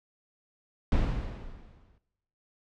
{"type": "noise with exponential decay", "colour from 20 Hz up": "brown", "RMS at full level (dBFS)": -23, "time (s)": [0.92, 1.98], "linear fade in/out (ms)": 1, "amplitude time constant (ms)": 230, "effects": ["noise-tail reverb RT60 0.9 s tail -17 dB re dry", "low-pass 4000 Hz 12 dB/octave"]}